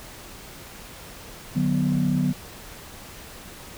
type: chord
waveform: sine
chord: B minor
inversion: first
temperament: equal with one note detuned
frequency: 149.92 / 185 / 246.9 Hz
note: D3 / F#3 / B3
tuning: +36 / 0 / 0 cents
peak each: -23 dBFS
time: 1.55-2.33 s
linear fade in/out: 20 ms
effects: tanh soft clip ceiling -13 dBFS + pink hiss -42 dBFS RMS until 3.77 s

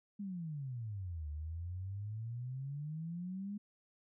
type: exponential two-way sweep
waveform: sine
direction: down then up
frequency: 208.8 to 73.42 to 208.8 Hz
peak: -39 dBFS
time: 0.19-3.58 s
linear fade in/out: 10 ms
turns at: 1.29 s
effects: none

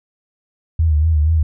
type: tone with vibrato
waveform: sine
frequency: 78.1 Hz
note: D#2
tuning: 7 cents sharp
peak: -11 dBFS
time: 0.79-1.43 s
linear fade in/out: 5 ms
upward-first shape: sine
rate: 4.2 Hz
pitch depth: 80 cents each way
effects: none

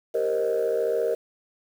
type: chord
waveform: sine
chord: C minor seventh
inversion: second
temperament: equal with one note detuned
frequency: 392 / 466.2 / 527.8 / 622.3 Hz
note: G4 / Bb4 / C5 / Eb5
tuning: 0 / 0 / +15 / 0 cents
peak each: -29 / -23 / -29 / -27 dBFS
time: 0.14-1.15 s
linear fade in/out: 10 ms
effects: tanh soft clip ceiling -16 dBFS + 8-bit

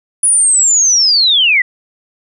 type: linear sweep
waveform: sine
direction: down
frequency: 9920 to 1909 Hz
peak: -7 dBFS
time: 0.23-1.62 s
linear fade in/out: 5 ms
effects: none

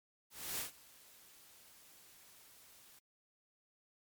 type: noise with ADSR envelope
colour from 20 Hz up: white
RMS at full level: -39 dBFS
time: 0.3-2.99 s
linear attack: 290 ms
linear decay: 120 ms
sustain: -22 dB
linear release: 3 ms
effects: MP3 96 kbps

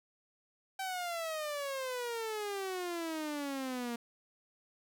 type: exponential sweep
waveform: sawtooth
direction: down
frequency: 776 to 233.1 Hz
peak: -32 dBFS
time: 0.79-3.96 s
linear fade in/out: 5 ms
effects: none

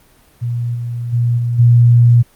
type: tone with level steps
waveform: sine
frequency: 119.4 Hz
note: A#2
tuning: 42 cents sharp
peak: -16 / -19 / -11 / -14 / -5 dBFS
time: 0.41-2.23 s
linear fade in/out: 20 ms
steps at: 0.74 / 1.12 / 1.37 / 1.58 s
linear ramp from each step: 20 ms
effects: pink hiss -50 dBFS RMS until 2.35 s + Opus 32 kbps

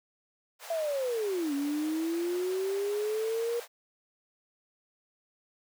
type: high-pass noise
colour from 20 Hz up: pink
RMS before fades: -45 dBFS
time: 0.59-3.68 s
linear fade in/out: 50 ms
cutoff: 460 Hz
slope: 96 dB/octave
type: linear two-way sweep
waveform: sine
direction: down then up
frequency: 676 to 277.8 to 476.8 Hz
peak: -28 dBFS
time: 0.7-3.6 s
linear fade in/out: 5 ms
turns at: 1.54 s
effects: none

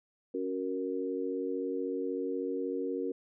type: chord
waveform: sine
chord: F# major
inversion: second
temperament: equal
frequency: 277.2 / 370 / 466.2 Hz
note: C#4 / F#4 / A#4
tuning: 0 / 0 / 0 cents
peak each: -36 / -36 / -35 dBFS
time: 0.34-3.12 s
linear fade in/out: 5 ms
effects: none

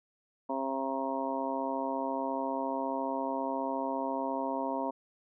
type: harmonic tone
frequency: 134.5 Hz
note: C3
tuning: 48 cents sharp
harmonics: 2 / 3 / 4 / 5 / 6 / 7 / 8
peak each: -36 / -42 / -38 / -37 / -47 / -35 / -45 dBFS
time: 0.49-4.91 s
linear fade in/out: 10 ms
effects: none

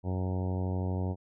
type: harmonic tone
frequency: 92.5 Hz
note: F#2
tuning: in tune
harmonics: 1 / 2 / 3 / 4 / 5 / 6 / 7 / 8 / 9 / 10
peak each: -30 / -36 / -40 / -42 / -44 / -46 / -47 / -48 / -49 / -50 dBFS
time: 0.03-1.16 s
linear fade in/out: 50 ms
effects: none

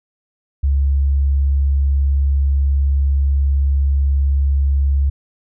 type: tone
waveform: sine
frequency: 69.3 Hz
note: C#2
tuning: in tune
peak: -12 dBFS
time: 0.63-5.1 s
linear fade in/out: 10 ms
effects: none

